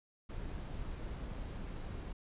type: noise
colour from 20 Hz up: brown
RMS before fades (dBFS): -42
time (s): 0.29-2.13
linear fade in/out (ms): 10
effects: resampled to 8000 Hz